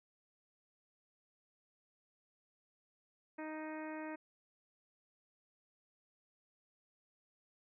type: harmonic tone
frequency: 311.1 Hz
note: D#4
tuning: in tune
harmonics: 1 / 2 / 3 / 4 / 5 / 6 / 7 / 8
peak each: -44 / -48 / -50 / -57 / -54 / -54 / -58 / -59 dBFS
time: 3.38-4.16 s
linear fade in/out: 10 ms
effects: none